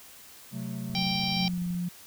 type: chord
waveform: triangle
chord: F# diminished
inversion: second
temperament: equal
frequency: 130.81 / 185 / 220 Hz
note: C3 / F#3 / A3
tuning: 0 / 0 / 0 cents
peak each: -35 dBFS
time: 0.51-1.51 s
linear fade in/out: 50 ms
type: click train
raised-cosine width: 5 ms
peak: -35 dBFS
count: 21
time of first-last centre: 0.9-1.747 s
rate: 23.6 Hz
type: harmonic tone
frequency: 784 Hz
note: G5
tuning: in tune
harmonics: 1 / 3 / 4 / 5 / 6 / 7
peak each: -35 / -35 / -35 / -35 / -35 / -35 dBFS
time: 0.95-1.48 s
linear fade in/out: 0 ms
type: tone with pitch glide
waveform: sine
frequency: 184.2 to 176.19 Hz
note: F#3 to F3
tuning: -7 to +16 cents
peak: -28 dBFS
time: 0.96-1.89 s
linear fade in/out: 10 ms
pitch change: -77 cents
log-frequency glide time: 1.28-1.64 s
effects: white hiss -50 dBFS RMS until 2.06 s